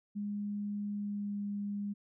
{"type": "tone with pitch glide", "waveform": "sine", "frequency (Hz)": [205.3, 203.4], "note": ["G#3", "G#3"], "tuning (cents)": [-20, -36], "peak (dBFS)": -34, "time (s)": [0.15, 1.94], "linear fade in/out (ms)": 20, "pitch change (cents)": -16, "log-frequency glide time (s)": [0.93, 1.4], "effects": []}